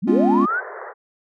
sine linear sweep, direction up, 148 to 1568 Hz, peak -19 dBFS, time 0.02-0.61 s, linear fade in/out 20 ms
triangle chord, C# dominant seventh, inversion second, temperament equal, 207.7 / 246.9 / 277.2 / 349.2 Hz, G#3 / B3 / C#4 / E#4, 0 / 0 / 0 / 0 cents, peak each -18 dBFS, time 0.07-0.46 s, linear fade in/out 10 ms
pink band-pass noise, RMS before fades -34 dBFS, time 0.46-0.94 s, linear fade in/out 50 ms, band 380 to 1900 Hz, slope 96 dB/octave
effects none

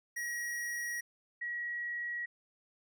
square / sine tone pair in turn, 1904 / 1912.9 Hz, A#6 / A#6, +36 / +44 cents, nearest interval unison, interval 8 cents, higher second, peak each -36 / -35 dBFS, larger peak second, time 0.16-1.01 / 1.41-2.26 s, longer neither, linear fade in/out 10 ms, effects none

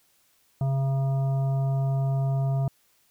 harmonic tone, 135.5 Hz, C#3, 39 cents flat, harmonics 1 / 3 / 5 / 7 / 9, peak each -22 / -43 / -35 / -46 / -50 dBFS, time 0.61-2.68 s, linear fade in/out 2 ms, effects white hiss -65 dBFS RMS until 3.1 s

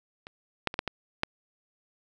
clicks, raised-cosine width 0.3 ms, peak -26 / -9 / -20 / -10 / -14 / -9 dBFS, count 6, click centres 0.269 / 0.673 / 0.741 / 0.791 / 0.877 / 1.234 s, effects none

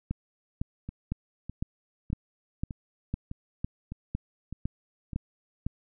two click trains, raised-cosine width 5 ms, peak -24 / -17 dBFS, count 8 / 12, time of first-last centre 0.89-5.132 / 0.11-5.666 s, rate 1.65 / 1.98 Hz, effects none

